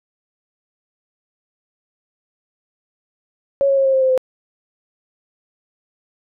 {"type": "tone with pitch steps", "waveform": "sine", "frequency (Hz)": [554.4, 547.7, 541.1, 534.6, 528.1, 521.8, 515.5], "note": ["C#5", "C#5", "C#5", "C5", "C5", "C5", "C5"], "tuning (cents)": [0, -21, -42, 37, 16, -5, -26], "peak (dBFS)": -12, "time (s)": [3.61, 4.177], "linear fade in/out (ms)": 0, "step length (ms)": 81, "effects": []}